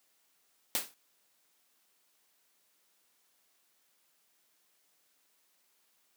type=noise with exponential decay; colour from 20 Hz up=white; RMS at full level=-27 dBFS; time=0.75-0.94 s; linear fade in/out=0 ms; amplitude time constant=41 ms; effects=white hiss -72 dBFS RMS until 6.16 s + high-pass 200 Hz 12 dB/octave